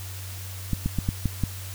clicks, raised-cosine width 5 ms, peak -11 dBFS, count 6, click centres 0.733 / 0.86 / 0.987 / 1.089 / 1.257 / 1.437 s, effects added 94 Hz sine -35 dBFS peak until 1.74 s + white hiss -41 dBFS RMS until 1.74 s

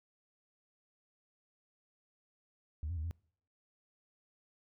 sine tone with pitch steps, 76.1 / 87.2 / 77.5 / 84.5 Hz, D#2 / F2 / D#2 / E2, -38 / -2 / -6 / +43 cents, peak -34 dBFS, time 2.83-3.11 s, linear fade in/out 0 ms, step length 70 ms, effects noise-tail reverb RT60 0.6 s tail -26 dB re dry + tanh soft clip ceiling -32 dBFS

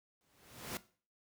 pink noise with exponential growth, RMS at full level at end -38 dBFS, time 0.21-0.77 s, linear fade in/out 0 ms, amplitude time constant 120 ms, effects noise-tail reverb RT60 0.4 s tail -17 dB re dry + high-pass 80 Hz 12 dB/octave

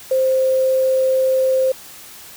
sine tone with quantisation, 523.3 Hz, C5, in tune, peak -13 dBFS, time 0.11-1.72 s, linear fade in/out 5 ms, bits 6, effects white hiss -39 dBFS RMS until 2.36 s

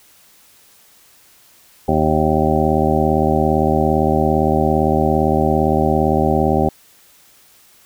harmonic tone, 77.6 Hz, D#2, 4 cents flat, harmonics 1 / 2 / 3 / 4 / 5 / 7 / 8 / 9 / 10, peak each -22 / -21 / -20 / -23 / -20 / -22 / -24 / -25 / -20 dBFS, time 1.88-6.69 s, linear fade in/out 5 ms, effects white hiss -50 dBFS RMS until 7.85 s

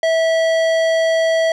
sine tone with tanh clipping, 652 Hz, E5, 19 cents flat, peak -15 dBFS, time 0.03-1.52 s, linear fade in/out 2 ms, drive 16 dB, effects none

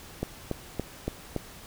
click train, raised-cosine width 2 ms, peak -15 dBFS, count 5, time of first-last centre 0.23-1.363 s, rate 3.53 Hz, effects pink hiss -47 dBFS RMS until 1.66 s

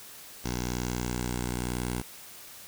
10% pulse tone with low-pass filter sweep, 61 Hz, B1, 21 cents flat, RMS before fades -32 dBFS, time 0.44-2.02 s, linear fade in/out 10 ms, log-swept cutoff 6000 to 10000 Hz, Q 3.9, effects white hiss -47 dBFS RMS until 2.67 s

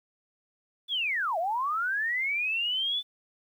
sine linear two-way sweep, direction down then up, 3520 to 631 to 3520 Hz, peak -26 dBFS, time 0.88-3.03 s, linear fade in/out 50 ms, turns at 1.38 s, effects 10-bit

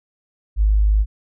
sine tone, 51.91 Hz, G#1, in tune, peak -12 dBFS, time 0.56-1.06 s, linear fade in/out 50 ms, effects none

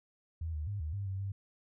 sine tone with pitch steps, 81.4 / 76.1 / 101.8 / 77.1 / 99.8 / 95.9 / 98.4 Hz, E2 / D#2 / G#2 / D#2 / G2 / G2 / G2, -21 / -38 / -34 / -15 / +32 / -37 / +7 cents, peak -34 dBFS, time 0.41-1.32 s, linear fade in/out 5 ms, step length 130 ms, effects none

